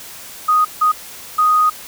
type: tone bursts at uneven times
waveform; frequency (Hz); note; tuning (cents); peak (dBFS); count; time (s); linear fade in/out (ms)
sine; 1244.5; D#6; 0; -10; 3; 0.48-0.65 / 0.81-0.92 / 1.38-1.7; 10
effects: white hiss -35 dBFS RMS until 1.87 s